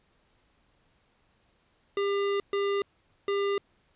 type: tone bursts at uneven times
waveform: square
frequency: 400.2 Hz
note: G4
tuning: 36 cents sharp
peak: -26 dBFS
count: 3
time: 1.97-2.4 / 2.53-2.82 / 3.28-3.58 s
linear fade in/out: 2 ms
effects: pink hiss -68 dBFS RMS until 3.95 s + resampled to 8000 Hz